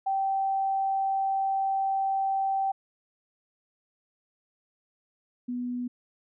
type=tone pair in turn; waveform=sine; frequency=777 / 245.9 Hz; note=G5 / B3; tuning=-16 / -7 cents; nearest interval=octave + minor sixth; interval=1991 cents; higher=first; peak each=-24 / -29 dBFS; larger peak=first; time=0.06-2.72 / 5.48-5.88 s; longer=first; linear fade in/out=10 ms; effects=none